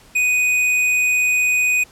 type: tone with tanh clipping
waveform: sine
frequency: 2489 Hz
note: D#7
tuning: in tune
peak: -16 dBFS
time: 0.15-1.84 s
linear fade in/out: 10 ms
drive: 13 dB
effects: pink hiss -48 dBFS RMS until 1.91 s + low-pass 12000 Hz 12 dB/octave

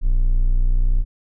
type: tone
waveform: triangle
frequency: 30.46 Hz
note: B0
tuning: 23 cents flat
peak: -11 dBFS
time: 0.01-1.05 s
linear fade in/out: 50 ms
effects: none

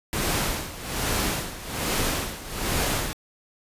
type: noise with tremolo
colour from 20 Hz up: pink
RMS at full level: -24 dBFS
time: 0.13-3.13 s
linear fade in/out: 0 ms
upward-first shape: sine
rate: 1.2 Hz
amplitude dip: 80%
effects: resampled to 32000 Hz

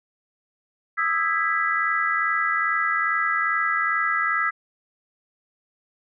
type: chord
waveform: sine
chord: E major seventh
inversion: third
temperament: just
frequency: 1236.1 / 1318.5 / 1648.1 / 1977.8 Hz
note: D#6 / E6 / G#6 / B6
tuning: -12 / 0 / -14 / +2 cents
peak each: -29 / -24 / -26 / -25 dBFS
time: 0.97-4.51 s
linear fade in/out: 20 ms
effects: none

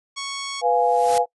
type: tone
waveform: 10% pulse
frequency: 1108.7 Hz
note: C#6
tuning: in tune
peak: -19 dBFS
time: 0.16-0.62 s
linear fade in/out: 20 ms
type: chord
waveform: sine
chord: F diminished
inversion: second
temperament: equal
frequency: 493.9 / 698.5 / 830.6 Hz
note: Cb5 / F5 / Ab5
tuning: 0 / 0 / 0 cents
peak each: -20 dBFS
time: 0.61-1.26 s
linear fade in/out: 50 ms
type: noise with exponential growth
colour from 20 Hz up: white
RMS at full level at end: -26 dBFS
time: 0.72-1.18 s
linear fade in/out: 1 ms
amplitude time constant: 100 ms
effects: noise-tail reverb RT60 0.1 s tail -22 dB re dry + resampled to 24000 Hz

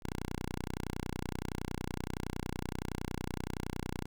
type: tone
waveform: 5% pulse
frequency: 30.73 Hz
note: B0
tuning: 8 cents flat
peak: -25 dBFS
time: 0.02-4.06 s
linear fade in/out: 10 ms
effects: none

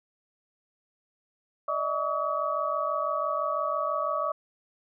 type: tone cluster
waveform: sine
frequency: 594 / 640 / 1137 / 1272 Hz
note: D5 / D#5 / C#6 / D#6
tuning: +20 / +49 / +44 / +38 cents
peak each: -32 / -33 / -29 / -33 dBFS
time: 1.68-4.32 s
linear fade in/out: 5 ms
effects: none

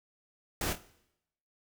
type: noise with echo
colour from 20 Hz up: pink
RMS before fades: -33 dBFS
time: 0.61-0.73 s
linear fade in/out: 2 ms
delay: 25 ms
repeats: 3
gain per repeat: -9 dB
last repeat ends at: 0.805 s
effects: noise-tail reverb RT60 0.8 s tail -18 dB re dry

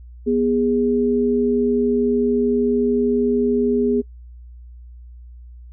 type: tone pair together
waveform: sine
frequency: 244.5 / 411.2 Hz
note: B3 / G#4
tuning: -17 / -17 cents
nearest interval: major sixth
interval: 900 cents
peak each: -18 dBFS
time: 0.26-4.02 s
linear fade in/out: 20 ms
effects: noise-tail reverb RT60 0.1 s tail -25 dB re dry + added 60 Hz sine -37 dBFS peak until 5.72 s

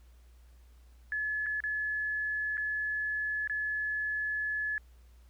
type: tone with dropouts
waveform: sine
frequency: 1712 Hz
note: A6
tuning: 48 cents flat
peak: -30 dBFS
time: 1.12-4.78 s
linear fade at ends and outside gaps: 1 ms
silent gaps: 1.461-1.465 / 1.604-1.638 / 2.571-2.578 / 3.475-3.497 s
effects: added 60 Hz sine -54 dBFS peak until 5.29 s + pink hiss -69 dBFS RMS until 5.29 s

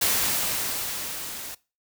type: noise with level ramp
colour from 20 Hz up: white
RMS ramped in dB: -22 to -37 dBFS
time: 0.01-1.55 s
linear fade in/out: 10 ms
effects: noise-tail reverb RT60 0.3 s tail -21 dB re dry

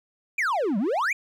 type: exponential two-way sweep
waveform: triangle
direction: down then up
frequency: 2489 to 185 to 2489 Hz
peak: -20 dBFS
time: 0.38-1.13 s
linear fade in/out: 5 ms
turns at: 0.78 s
effects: none

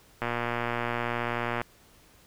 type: click train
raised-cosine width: 0.5 ms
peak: -14 dBFS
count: 167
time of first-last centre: 0.22-1.615 s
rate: 119 Hz
effects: pink hiss -58 dBFS RMS until 2.26 s

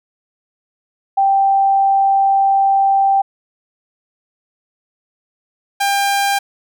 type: tone pair in turn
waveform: sine / sawtooth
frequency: 784 / 798.2 Hz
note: G5 / G5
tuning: 0 / +31 cents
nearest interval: unison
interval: 31 cents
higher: second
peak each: -10 dBFS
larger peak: neither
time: 1.17-3.22 / 5.8-6.39 s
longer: first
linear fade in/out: 10 ms
effects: none

